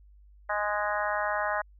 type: harmonic tone with a mistuned harmonic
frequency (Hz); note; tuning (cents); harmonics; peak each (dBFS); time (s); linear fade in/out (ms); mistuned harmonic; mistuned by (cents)
207.7; G#3; 0; 3 / 4 / 5 / 6 / 7 / 8 / 9; -32 / -33 / -34 / -35 / -35 / -36 / -37; 0.49-1.62; 10; 7; +21
effects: added 50 Hz sine -52 dBFS peak until 1.79 s